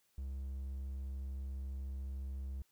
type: tone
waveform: triangle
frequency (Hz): 67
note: C2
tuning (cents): +42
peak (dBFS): -37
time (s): 0.18-2.62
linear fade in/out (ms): 0
effects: white hiss -75 dBFS RMS until 2.71 s